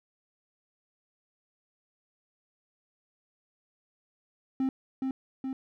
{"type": "tone with echo", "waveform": "triangle", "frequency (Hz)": 264.3, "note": "C4", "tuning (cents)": 18, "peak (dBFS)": -23, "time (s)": [4.6, 4.69], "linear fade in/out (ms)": 2, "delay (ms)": 420, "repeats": 2, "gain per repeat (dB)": -3, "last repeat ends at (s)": 5.53, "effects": []}